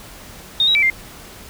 sine tone with pitch steps, 3692 / 3846 / 2318 / 2102 Hz, A#7 / B7 / D7 / C7, -17 / -47 / -23 / +7 cents, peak -12 dBFS, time 0.6-0.9 s, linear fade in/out 2 ms, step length 75 ms, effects pink hiss -39 dBFS RMS until 1.49 s

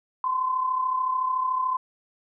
sine tone pair together, 1024 / 1057.7 Hz, C6 / C6, -38 / +18 cents, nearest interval minor second, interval 56 cents, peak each -23 / -31 dBFS, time 0.24-1.77 s, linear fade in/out 2 ms, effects none

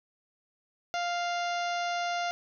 harmonic tone, 698.5 Hz, F5, in tune, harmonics 1 / 2 / 3 / 4 / 5 / 6 / 7 / 8 / 9, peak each -30 / -36 / -40 / -42 / -44 / -46 / -47 / -48 / -49 dBFS, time 0.94-2.31 s, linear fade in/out 0 ms, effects none

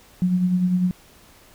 sine tone with tremolo, 181.2 Hz, F#3, 36 cents flat, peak -15 dBFS, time 0.22-0.91 s, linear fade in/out 0 ms, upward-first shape sine, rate 10 Hz, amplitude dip 45%, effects pink hiss -51 dBFS RMS until 1.54 s

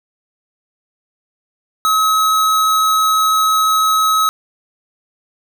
square tone, 1281 Hz, E6, 50 cents flat, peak -12 dBFS, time 1.85-4.29 s, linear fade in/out 0 ms, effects none

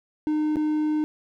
triangle tone with dropouts, 305.3 Hz, D#4, 33 cents flat, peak -19 dBFS, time 0.27-1.04 s, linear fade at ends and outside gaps 0 ms, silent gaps 0.558-0.568 s, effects none

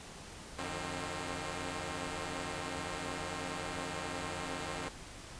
5% pulse tone cluster, 89.5 / 152.8 / 265.7 Hz, F2 / D#3 / C4, +43 / -31 / +27 cents, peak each -31 dBFS, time 0.58-4.89 s, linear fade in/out 10 ms, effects pink hiss -49 dBFS RMS until 5.39 s + resampled to 22050 Hz

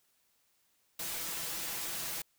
white noise with comb filter, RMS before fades -38 dBFS, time 0.99-2.22 s, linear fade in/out 5 ms, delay 6 ms, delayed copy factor +0.6, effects white hiss -73 dBFS RMS until 2.38 s

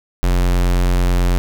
square tone, 44.58 Hz, F1, 36 cents sharp, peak -13 dBFS, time 0.23-1.38 s, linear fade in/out 0 ms, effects none

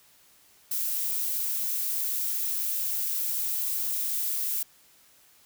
violet noise, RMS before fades -29 dBFS, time 0.71-4.63 s, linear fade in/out 5 ms, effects white hiss -59 dBFS RMS until 5.45 s

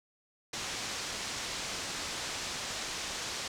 white low-pass noise, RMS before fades -38 dBFS, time 0.53-3.48 s, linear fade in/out 5 ms, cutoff 6900 Hz, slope 24 dB/octave, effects none

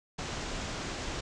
pink low-pass noise, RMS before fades -37 dBFS, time 0.18-1.21 s, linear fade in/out 10 ms, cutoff 7500 Hz, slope 48 dB/octave, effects none

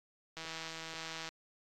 click train, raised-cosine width 0.2 ms, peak -26 dBFS, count 150, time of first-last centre 0.37-1.29 s, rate 162 Hz, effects AAC 64 kbps

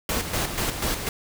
pink noise with tremolo, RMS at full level -25 dBFS, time 0.09-1.09 s, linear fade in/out 2 ms, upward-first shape square, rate 4.1 Hz, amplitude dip 55%, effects none

